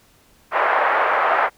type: band-pass noise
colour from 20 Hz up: pink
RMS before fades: -18 dBFS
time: 0.51-1.5 s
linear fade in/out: 50 ms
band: 600 to 1800 Hz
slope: 24 dB/octave
effects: pink hiss -55 dBFS RMS until 1.57 s